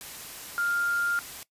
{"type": "tone in noise", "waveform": "sine", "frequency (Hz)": 1401, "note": "F6", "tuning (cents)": 5, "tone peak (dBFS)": -24, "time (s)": [0.58, 1.19], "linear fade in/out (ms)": 0, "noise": "white", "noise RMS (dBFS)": -41, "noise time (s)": [0.01, 1.43], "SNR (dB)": 14, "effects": ["noise-tail reverb RT60 0.1 s tail -19 dB re dry", "resampled to 32000 Hz"]}